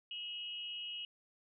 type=tone with amplitude modulation; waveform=sine; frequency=2900 Hz; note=F#7; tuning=35 cents flat; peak=-37 dBFS; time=0.11-1.05 s; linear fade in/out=2 ms; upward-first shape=sine; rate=283 Hz; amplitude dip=75%; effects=none